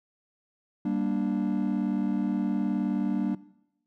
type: chord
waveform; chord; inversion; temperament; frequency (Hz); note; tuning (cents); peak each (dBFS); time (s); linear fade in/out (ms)
triangle; G minor; none; just; 196 / 235.2 / 294; G3 / Bb3 / D4; 0 / +16 / +2; -27; 0.85-3.35; 5
effects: noise-tail reverb RT60 0.8 s tail -19 dB re dry + tanh soft clip ceiling -15 dBFS